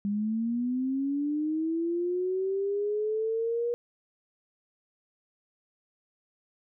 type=linear sweep; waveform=sine; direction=up; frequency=200 to 480 Hz; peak=-26 dBFS; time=0.05-3.74 s; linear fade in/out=0 ms; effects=none